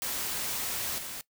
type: noise with level steps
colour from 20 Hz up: white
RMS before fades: -33 / -39 dBFS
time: 0.02-1.21 s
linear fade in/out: 0 ms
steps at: 0.98 s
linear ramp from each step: 5 ms
effects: noise-tail reverb RT60 0.1 s tail -19 dB re dry